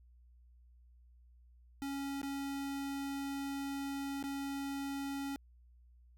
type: tone with dropouts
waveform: square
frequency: 277.2 Hz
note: C#4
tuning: in tune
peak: -38 dBFS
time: 1.82-5.36 s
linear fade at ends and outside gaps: 0 ms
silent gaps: 2.216-2.231 / 4.227-4.239 s
effects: added 60 Hz sine -59 dBFS peak until 6.17 s